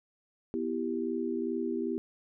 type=chord; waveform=sine; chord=E minor; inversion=second; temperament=equal; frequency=246.9 / 329.6 / 392 Hz; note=B3 / E4 / G4; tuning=0 / 0 / 0 cents; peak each=-34 dBFS; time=0.54-1.98 s; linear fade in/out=0 ms; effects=none